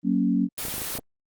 sine chord, F# major, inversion none, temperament equal with one note detuned, 187.04 / 233.1 / 277.2 Hz, F#3 / A#3 / C#4, +19 / 0 / 0 cents, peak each -24 dBFS, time 0.03-0.49 s, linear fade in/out 50 ms
white noise, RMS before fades -31 dBFS, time 0.58-0.98 s, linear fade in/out 0 ms
clicks, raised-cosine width 2 ms, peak -23 dBFS, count 7, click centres 0.652 / 0.683 / 0.741 / 0.781 / 0.818 / 0.953 / 0.987 s
effects Opus 24 kbps

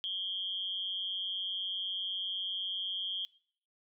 sine tone with amplitude modulation, 3220 Hz, G7, 46 cents sharp, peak -30 dBFS, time 0.04-3.25 s, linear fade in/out 0 ms, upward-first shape sine, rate 188 Hz, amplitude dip 70%, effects noise-tail reverb RT60 0.6 s tail -22 dB re dry

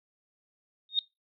sine tone with exponential growth, 3700 Hz, A#7, 14 cents flat, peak -18 dBFS, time 0.89-0.99 s, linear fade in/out 1 ms, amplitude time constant 20 ms, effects noise-tail reverb RT60 0.2 s tail -22 dB re dry

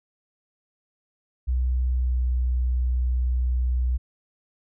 sine tone with pitch glide, 62.8 to 62.11 Hz, B1 to B1, +30 to +10 cents, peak -20 dBFS, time 1.47-3.98 s, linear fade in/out 20 ms, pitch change -20 cents, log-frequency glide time 1.93-2.19 s, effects none

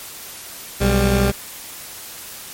20% pulse tone pair together, 62.6 / 198.87 Hz, B1 / G3, +24 / +25 cents, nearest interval octave + minor sixth, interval 2001 cents, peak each -12 / -12 dBFS, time 0.8-1.32 s, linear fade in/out 20 ms, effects white hiss -35 dBFS RMS until 2.53 s + MP3 64 kbps

